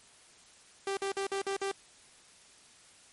sawtooth tone bursts, 392.5 Hz, G4, 2 cents sharp, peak -27 dBFS, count 6, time 0.87-1.715 s, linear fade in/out 2 ms, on 100 ms, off 49 ms, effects white hiss -58 dBFS RMS until 3.12 s + MP3 48 kbps

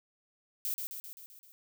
violet noise with echo, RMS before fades -34 dBFS, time 0.65-0.74 s, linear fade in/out 0 ms, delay 130 ms, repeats 6, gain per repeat -4 dB, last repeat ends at 1.52 s, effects none

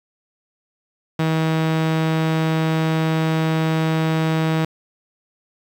sawtooth tone, 159.9 Hz, D#3, 48 cents sharp, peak -13 dBFS, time 1.19-4.65 s, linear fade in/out 5 ms, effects low-pass 4000 Hz 12 dB/octave + 7-bit

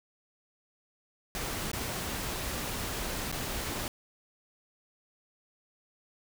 pink noise with dropouts, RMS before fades -35 dBFS, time 1.35-3.88 s, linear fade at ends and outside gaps 1 ms, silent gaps 1.716-1.732 / 3.316-3.325 s, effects none

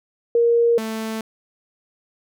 sine / sawtooth tone pair in turn, 469 / 221.3 Hz, A#4 / A3, +11 / +10 cents, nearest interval octave + minor second, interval 1301 cents, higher first, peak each -13 / -21 dBFS, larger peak first, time 0.35-0.78 / 0.78-1.21 s, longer neither, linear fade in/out 2 ms, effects none

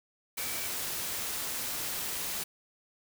sine tone in noise, 2300 Hz, D7, 37 cents flat, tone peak -44 dBFS, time 0.37-0.67 s, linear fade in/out 10 ms, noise white, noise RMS -35 dBFS, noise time 0.37-2.44 s, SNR -12 dB, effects none

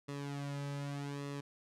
sawtooth tone with flanger, 141.9 Hz, C#3, 41 cents sharp, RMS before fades -41 dBFS, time 0.08-1.41 s, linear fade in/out 10 ms, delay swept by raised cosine 1.3 to 2.8 ms, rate 0.84 Hz, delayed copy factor -0.7, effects low-pass 9000 Hz 12 dB/octave

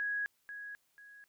sine tone with echo, 1661.2 Hz, G#6, in tune, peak -32 dBFS, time 0-0.26 s, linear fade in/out 0 ms, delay 490 ms, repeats 2, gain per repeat -10 dB, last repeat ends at 1.24 s, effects white hiss -75 dBFS RMS until 1.28 s

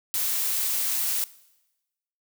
blue noise, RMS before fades -26 dBFS, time 0.14-1.24 s, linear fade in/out 0 ms, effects noise-tail reverb RT60 1.0 s tail -20 dB re dry

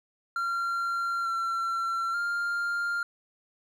triangle tone with pitch steps, 1378 / 1356 / 1399 Hz, F6 / E6 / F6, -24 / +49 / +3 cents, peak -25 dBFS, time 0.36-3.03 s, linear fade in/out 2 ms, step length 890 ms, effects none

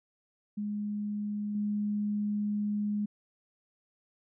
sine tone with level steps, 207.7 Hz, G#3, in tune, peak -31 / -28 dBFS, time 0.57-3.06 s, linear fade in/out 10 ms, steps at 1.55 s, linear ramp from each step 2 ms, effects none

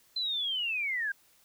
sine linear sweep, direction down, 4100 to 1568 Hz, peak -29 dBFS, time 0.16-1.12 s, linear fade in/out 5 ms, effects white hiss -64 dBFS RMS until 1.44 s

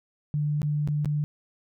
sine tone with dropouts, 148.4 Hz, D3, 18 cents sharp, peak -23 dBFS, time 0.34-1.24 s, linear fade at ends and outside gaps 0 ms, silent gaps 0.618-0.63 / 0.875-0.886 / 1.047-1.057 s, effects none

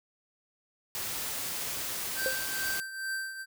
white noise, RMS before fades -35 dBFS, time 0.95-2.8 s, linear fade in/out 0 ms
square tone with tremolo, 1561 Hz, G6, 8 cents flat, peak -31 dBFS, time 2.15-3.46 s, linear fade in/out 50 ms, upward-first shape triangle, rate 2.3 Hz, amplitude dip 70%
triangle tone with exponential decay, 523.3 Hz, C5, in tune, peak -24 dBFS, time 2.26-2.4 s, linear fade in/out 0 ms, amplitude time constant 29 ms
effects none

